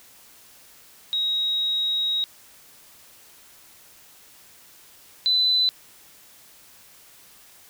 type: tone pair in turn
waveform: sine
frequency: 3800 / 4007 Hz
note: A#7 / B7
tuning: +33 / +24 cents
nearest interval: minor second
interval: 91 cents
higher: second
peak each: -21 / -17 dBFS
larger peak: second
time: 1.13-2.24 / 5.26-5.69 s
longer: first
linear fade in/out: 0 ms
effects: white hiss -51 dBFS RMS until 7.69 s